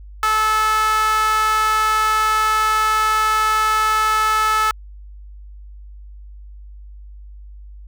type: tone with high-pass filter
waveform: sawtooth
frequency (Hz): 433.8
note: A4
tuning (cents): -25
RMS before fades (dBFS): -17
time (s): 0.23-4.71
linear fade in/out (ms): 0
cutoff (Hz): 1200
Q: 5.9
effects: added 50 Hz sine -35 dBFS peak until 7.87 s